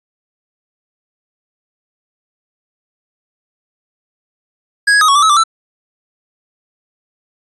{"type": "tone with pitch steps", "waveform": "square", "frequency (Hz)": [1654, 1664, 1254, 1112, 1170, 1289, 1175, 1328], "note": ["G#6", "G#6", "D#6", "C#6", "D6", "E6", "D6", "E6"], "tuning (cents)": [-8, 3, 13, 5, -7, -39, 1, 12], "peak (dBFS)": -8, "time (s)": [4.87, 5.438], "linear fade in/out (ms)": 10, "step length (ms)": 71, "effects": ["resampled to 24000 Hz"]}